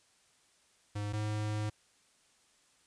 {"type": "tone pair in turn", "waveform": "square", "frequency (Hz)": [103.6, 106.27], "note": ["G#2", "G#2"], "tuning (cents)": [-4, 40], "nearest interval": "unison", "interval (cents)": 44, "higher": "second", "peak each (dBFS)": [-35, -33], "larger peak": "second", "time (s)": [[0.95, 1.13], [1.13, 1.7]], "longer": "second", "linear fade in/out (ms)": 10, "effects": ["white hiss -68 dBFS RMS until 2.86 s", "resampled to 22050 Hz"]}